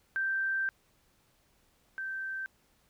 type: tone pair in turn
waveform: sine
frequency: 1566 / 1557 Hz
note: G6 / G6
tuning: -2 / -12 cents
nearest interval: unison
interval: 10 cents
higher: first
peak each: -28 / -34 dBFS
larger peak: first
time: 0.16-0.69 / 1.98-2.46 s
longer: first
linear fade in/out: 0 ms
effects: pink hiss -69 dBFS RMS until 2.89 s